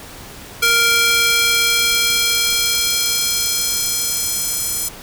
square tone with high-pass filter sweep, 466.2 Hz, A#4, in tune, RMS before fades -17 dBFS, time 0.62-4.89 s, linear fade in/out 10 ms, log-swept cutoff 1700 to 8000 Hz, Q 1, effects pink hiss -36 dBFS RMS until 5.02 s

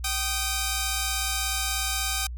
5% pulse tone pair together, 776 / 1234.3 Hz, G5 / D#6, -18 / -14 cents, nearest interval minor sixth, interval 804 cents, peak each -17 dBFS, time 0.04-2.27 s, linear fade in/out 5 ms, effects added 60 Hz sine -32 dBFS peak until 2.37 s

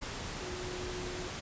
sine tone in noise, 362.4 Hz, F#4, 36 cents flat, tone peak -41 dBFS, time 0.41-1.28 s, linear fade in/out 20 ms, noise pink, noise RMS -40 dBFS, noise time 0.01-1.41 s, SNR -4 dB, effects resampled to 16000 Hz

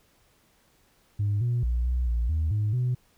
sine tone with pitch steps, 102.5 / 120.5 / 59.8 / 62 / 58.1 / 78.9 / 105.4 / 124.8 Hz, G#2 / B2 / A#1 / B1 / A#1 / D#2 / G#2 / B2, -22 / -42 / +45 / +7 / -5 / +25 / +26 / +19 cents, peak -21 dBFS, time 1.19-2.95 s, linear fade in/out 10 ms, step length 220 ms, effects tanh soft clip ceiling -20 dBFS + pink hiss -64 dBFS RMS until 3.17 s

